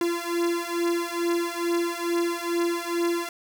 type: beating tone pair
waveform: 45% pulse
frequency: 341.5 / 343.8 Hz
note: F4 / F4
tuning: -39 / -27 cents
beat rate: 2.3 Hz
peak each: -27 dBFS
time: 0.01-3.29 s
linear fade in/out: 2 ms
effects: none